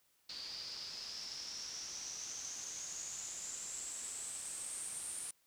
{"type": "noise with low-pass filter sweep", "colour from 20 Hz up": "white", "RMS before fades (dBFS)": -45, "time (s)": [0.29, 5.31], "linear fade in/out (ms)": 5, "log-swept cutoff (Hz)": [4600, 9300], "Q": 9.7, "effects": ["white hiss -74 dBFS RMS until 5.46 s"]}